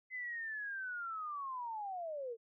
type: linear sweep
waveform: sine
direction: down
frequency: 2049 to 440 Hz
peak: -39 dBFS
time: 0.1-2.37 s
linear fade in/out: 50 ms
effects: none